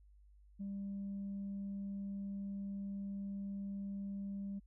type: tone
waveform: sine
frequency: 198.1 Hz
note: G3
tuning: 18 cents sharp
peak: -38 dBFS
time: 0.59-4.6 s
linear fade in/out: 20 ms
effects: tanh soft clip ceiling -37 dBFS + added 50 Hz sine -60 dBFS peak until 4.66 s